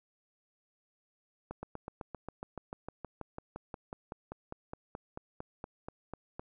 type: slowing click train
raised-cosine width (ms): 1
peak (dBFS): -26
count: 28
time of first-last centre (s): 1.51-6.395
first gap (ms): 120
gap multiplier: 1.03
effects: none